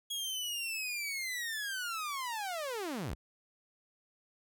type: linear sweep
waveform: sawtooth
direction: down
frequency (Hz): 3322 to 34.93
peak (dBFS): -32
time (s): 0.1-3.15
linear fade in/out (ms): 10
effects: none